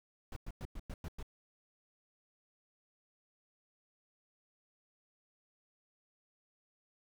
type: noise bursts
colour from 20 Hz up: brown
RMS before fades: -42 dBFS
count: 7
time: 0.32-1.228 s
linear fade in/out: 2 ms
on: 44 ms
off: 100 ms
effects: none